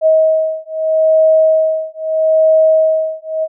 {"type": "beating tone pair", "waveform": "sine", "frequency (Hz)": [634, 634.78], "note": ["D#5", "D#5"], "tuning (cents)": [32, 35], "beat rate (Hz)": 0.78, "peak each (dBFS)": -12, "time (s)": [0.01, 3.48], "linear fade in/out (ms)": 50, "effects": []}